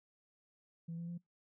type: tone with pitch steps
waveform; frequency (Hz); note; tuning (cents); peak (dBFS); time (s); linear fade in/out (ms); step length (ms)
sine; 166.4 / 169.5 / 172.67; E3 / E3 / F3; +17 / +49 / -19; -39; 0.88-1.18; 10; 100
effects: noise-tail reverb RT60 0.2 s tail -26 dB re dry + tanh soft clip ceiling -37 dBFS